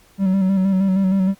triangle tone with vibrato, 191.2 Hz, G3, 43 cents flat, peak -12 dBFS, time 0.18-1.35 s, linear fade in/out 50 ms, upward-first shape square, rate 6.4 Hz, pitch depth 35 cents each way, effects pink hiss -53 dBFS RMS until 1.39 s + Opus 48 kbps

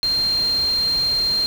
sine tone in noise, 4186 Hz, C8, in tune, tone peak -17 dBFS, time 0.03-1.46 s, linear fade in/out 0 ms, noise pink, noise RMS -34 dBFS, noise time 0.03-1.46 s, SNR +14 dB, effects none

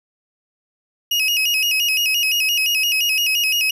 35% pulse tone with vibrato, 2707 Hz, E7, 45 cents sharp, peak -14 dBFS, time 1.11-3.71 s, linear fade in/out 5 ms, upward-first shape square, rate 5.8 Hz, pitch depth 100 cents each way, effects none

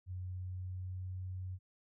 sine tone with pitch glide, 91.5 to 92.51 Hz, F#2 to F#2, -19 to 0 cents, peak -39 dBFS, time 0.06-1.59 s, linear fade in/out 50 ms, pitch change +19 cents, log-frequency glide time 0.22-1.19 s, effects none

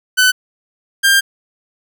sawtooth tone pair in turn, 1506 / 1595.6 Hz, F#6 / G6, +30 / +30 cents, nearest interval minor second, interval 100 cents, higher second, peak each -5 dBFS, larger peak neither, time 0.17-0.32 / 1.03-1.21 s, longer second, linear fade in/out 20 ms, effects none

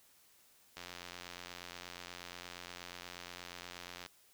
click train, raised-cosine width 0.2 ms, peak -28 dBFS, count 292, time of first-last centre 0.77-4.062 s, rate 88.4 Hz, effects white hiss -66 dBFS RMS until 4.33 s

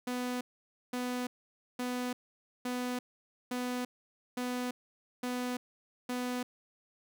sawtooth tone bursts, 248.3 Hz, B3, 9 cents sharp, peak -29 dBFS, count 8, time 0.07-6.43 s, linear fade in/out 5 ms, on 340 ms, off 520 ms, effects none

